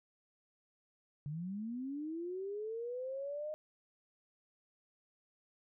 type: linear sweep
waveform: sine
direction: up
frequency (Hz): 140 to 620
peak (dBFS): -38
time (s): 1.26-3.54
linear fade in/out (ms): 0
effects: none